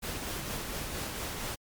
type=noise with tremolo; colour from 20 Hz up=pink; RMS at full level=-35 dBFS; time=0.02-1.56 s; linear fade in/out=20 ms; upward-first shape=triangle; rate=4.3 Hz; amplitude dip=35%; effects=MP3 96 kbps